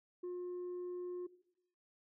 sine tone, 357.5 Hz, F4, 41 cents sharp, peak -37 dBFS, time 0.23-1.27 s, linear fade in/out 10 ms, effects noise-tail reverb RT60 0.8 s tail -19 dB re dry + tanh soft clip ceiling -39 dBFS

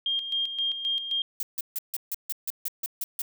sine tone with tremolo, 3214 Hz, G7, 43 cents sharp, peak -24 dBFS, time 0.06-1.22 s, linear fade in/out 2 ms, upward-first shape square, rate 3.8 Hz, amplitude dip 60%
violet noise bursts, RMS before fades -30 dBFS, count 11, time 1.4-3.219 s, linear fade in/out 2 ms, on 29 ms, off 150 ms
effects none

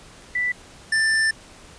sine / square tone pair in turn, 1977 / 1774.5 Hz, B6 / A6, +1 / +14 cents, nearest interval major second, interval 187 cents, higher first, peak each -20 / -18 dBFS, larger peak second, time 0.35-0.52 / 0.92-1.31 s, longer second, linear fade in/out 5 ms, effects pink hiss -46 dBFS RMS until 1.78 s + resampled to 22050 Hz

